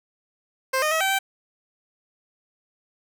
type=tone with pitch steps; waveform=15% pulse; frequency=525 / 614 / 641 / 772 / 777 Hz; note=C5 / D#5 / E5 / G5 / G5; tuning=+6 / -23 / -49 / -27 / -16 cents; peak=-14 dBFS; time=0.73-1.19 s; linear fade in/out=10 ms; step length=92 ms; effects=none